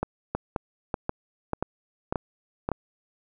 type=two click trains; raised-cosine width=1 ms; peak=-12 / -12 dBFS; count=5 / 6; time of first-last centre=0.35-2.717 / 0.03-2.69 s; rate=1.69 / 1.88 Hz; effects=none